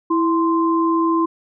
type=tone pair together; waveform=sine; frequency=329.6 / 1042.5 Hz; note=E4 / C6; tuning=0 / -7 cents; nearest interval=octave + minor sixth; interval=1993 cents; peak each=-16 / -19 dBFS; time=0.1-1.26 s; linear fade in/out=10 ms; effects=none